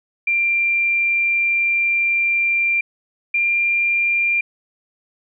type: tone pair in turn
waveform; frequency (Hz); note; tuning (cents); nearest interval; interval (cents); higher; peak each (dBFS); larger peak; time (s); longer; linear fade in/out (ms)
sine; 2374 / 2388; D7 / D7; +18 / +28; unison; 10; second; -15; neither; 0.27-2.81 / 3.34-4.41; first; 5
effects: none